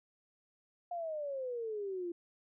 sine exponential sweep, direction down, 712 to 338.6 Hz, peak -36 dBFS, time 0.91-2.12 s, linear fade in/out 5 ms, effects none

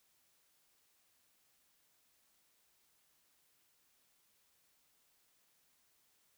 silence, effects white hiss -74 dBFS RMS until 6.37 s

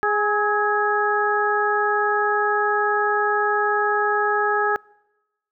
harmonic tone with a mistuned harmonic, 415.3 Hz, G#4, in tune, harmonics 1 / 2 / 3 / 4, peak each -23 / -23 / -23 / -23 dBFS, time 0.03-4.76 s, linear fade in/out 0 ms, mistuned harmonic 3, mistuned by +42 cents, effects noise-tail reverb RT60 1.0 s tail -26 dB re dry

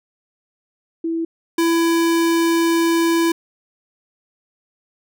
sine / square tone pair in turn, 329.6 / 333.4 Hz, E4 / E4, 0 / +20 cents, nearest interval unison, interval 20 cents, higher second, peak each -19 / -15 dBFS, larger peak second, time 1.04-1.25 / 1.58-3.32 s, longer second, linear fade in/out 5 ms, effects none

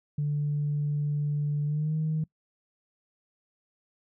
sine tone with pitch glide, 146.83 to 156.46 Hz, D3 to D#3, 0 to +10 cents, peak -24 dBFS, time 0.18-2.24 s, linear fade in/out 5 ms, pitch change +110 cents, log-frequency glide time 1.65-1.95 s, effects noise-tail reverb RT60 0.1 s tail -24 dB re dry + tanh soft clip ceiling -21 dBFS

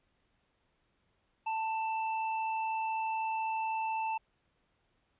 sine tone with hard clipping, 886 Hz, A5, 12 cents sharp, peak -33 dBFS, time 1.46-4.18 s, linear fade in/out 10 ms, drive 13 dB, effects pink hiss -75 dBFS RMS until 5.19 s + resampled to 8000 Hz

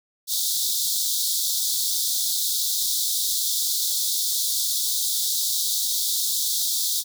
pink high-pass noise, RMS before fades -24 dBFS, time 0.27-7.04 s, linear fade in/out 50 ms, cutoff 3500 Hz, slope 96 dB/octave, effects none

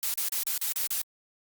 blue noise bursts, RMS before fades -29 dBFS, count 7, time 0.03-1.016 s, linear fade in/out 0 ms, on 110 ms, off 36 ms, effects Opus 48 kbps

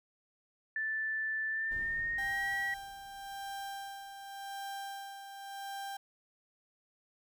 sine tone with pitch glide, 1760 to 1919.3 Hz, A6 to B6, 0 to -50 cents, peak -32 dBFS, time 0.76-2.74 s, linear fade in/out 2 ms, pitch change +150 cents, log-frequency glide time 1.49-2.52 s
brown noise with exponential decay, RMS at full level -47 dBFS, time 1.71-4.93 s, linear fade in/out 5 ms, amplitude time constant 700 ms
35% pulse tone with tremolo, 791 Hz, G5, 15 cents sharp, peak -37 dBFS, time 2.18-5.97 s, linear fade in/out 5 ms, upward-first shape sine, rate 0.89 Hz, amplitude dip 55%
effects none

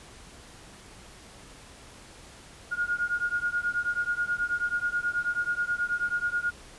sine beating tone pair, 1425 / 1434.3 Hz, F6 / F6, +34 / +46 cents, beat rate 9.3 Hz, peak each -29 dBFS, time 2.71-6.51 s, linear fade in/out 20 ms, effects pink hiss -49 dBFS RMS until 6.78 s + resampled to 24000 Hz

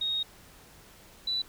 sine tone pair in turn, 3743 / 3966 Hz, A#7 / B7, +6 / +7 cents, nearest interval minor second, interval 101 cents, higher second, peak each -27 dBFS, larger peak neither, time 0.01-0.23 / 1.27-1.42 s, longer first, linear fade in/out 5 ms, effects pink hiss -54 dBFS RMS until 1.48 s

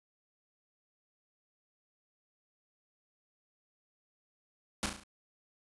pink noise with echo, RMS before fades -32 dBFS, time 4.83-4.86 s, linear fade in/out 0 ms, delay 35 ms, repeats 5, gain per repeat -5 dB, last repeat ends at 5.035 s, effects resampled to 24000 Hz

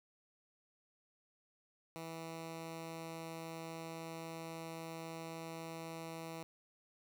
10% pulse tone, 163.7 Hz, E3, 12 cents flat, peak -36 dBFS, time 1.96-6.43 s, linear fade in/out 0 ms, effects none

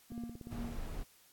triangle tone with tremolo, 235 Hz, A#3, 14 cents sharp, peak -37 dBFS, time 0.1-0.76 s, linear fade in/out 5 ms, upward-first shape triangle, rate 2.4 Hz, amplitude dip 100%
click train, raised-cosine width 3 ms, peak -33 dBFS, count 10, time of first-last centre 0.12-0.646 s, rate 17.1 Hz
brown noise, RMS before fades -41 dBFS, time 0.5-1.04 s, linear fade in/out 20 ms
effects white hiss -64 dBFS RMS until 1.32 s + AAC 64 kbps

